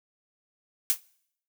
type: noise with exponential decay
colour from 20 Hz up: blue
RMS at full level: -19 dBFS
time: 0.9-1 s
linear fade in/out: 0 ms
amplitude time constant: 21 ms
effects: noise-tail reverb RT60 0.7 s tail -24 dB re dry